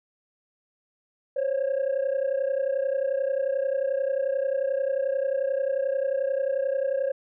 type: tone pair together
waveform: sine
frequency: 527 / 558.3 Hz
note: C5 / C#5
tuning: +12 / +12 cents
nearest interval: minor second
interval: 100 cents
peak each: -24 dBFS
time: 1.36-7.12 s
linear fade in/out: 10 ms
effects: tanh soft clip ceiling -20 dBFS